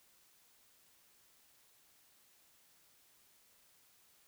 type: silence
effects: white hiss -68 dBFS RMS until 4.27 s